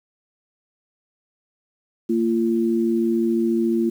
sine tone pair together, 228.7 / 342.7 Hz, A#3 / F4, -33 / -33 cents, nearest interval perfect fifth, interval 700 cents, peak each -20 dBFS, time 2.09-3.9 s, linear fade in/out 10 ms, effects 8-bit

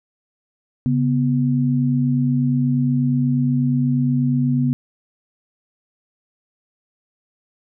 sine tone pair together, 138.57 / 246.9 Hz, C#3 / B3, 0 / 0 cents, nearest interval minor seventh, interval 1000 cents, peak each -18 dBFS, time 0.86-4.73 s, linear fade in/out 0 ms, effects none

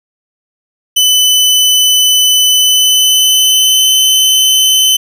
sawtooth tone with pitch glide, 3008 to 3046 Hz, F#7 to F#7, +28 to +50 cents, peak -3 dBFS, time 0.96-4.97 s, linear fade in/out 10 ms, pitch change +22 cents, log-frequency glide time 2.49-3.88 s, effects none

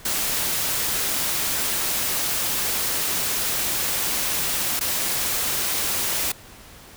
white noise with dropouts, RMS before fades -24 dBFS, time 0.05-6.32 s, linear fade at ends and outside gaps 5 ms, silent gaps 4.795-4.809 s, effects pink hiss -45 dBFS RMS until 6.96 s

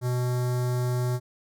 square tone with notch filter, 124.1 Hz, B2, 9 cents sharp, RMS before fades -26 dBFS, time 0.01-1.2 s, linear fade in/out 50 ms, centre 2700 Hz, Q 0.78, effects none

